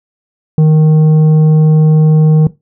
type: tone with tanh clipping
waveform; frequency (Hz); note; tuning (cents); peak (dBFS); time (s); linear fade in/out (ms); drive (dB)
sine; 155.56; D#3; 0; -5; 0.58-2.47; 2; 7
effects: noise-tail reverb RT60 0.2 s tail -17 dB re dry